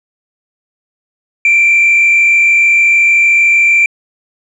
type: tone with frequency modulation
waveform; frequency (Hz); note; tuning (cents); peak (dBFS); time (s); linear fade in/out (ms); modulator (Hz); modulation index
sine; 2358; D7; +6; -4; 1.45-3.86; 2; 46.5; 0.84
effects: tanh soft clip ceiling -3 dBFS